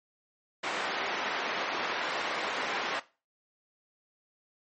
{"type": "band-pass noise", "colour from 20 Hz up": "white", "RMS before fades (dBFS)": -33, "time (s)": [0.63, 3], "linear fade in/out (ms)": 10, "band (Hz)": [350, 2000], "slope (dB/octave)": 12, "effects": ["noise-tail reverb RT60 0.3 s tail -17 dB re dry", "MP3 32 kbps"]}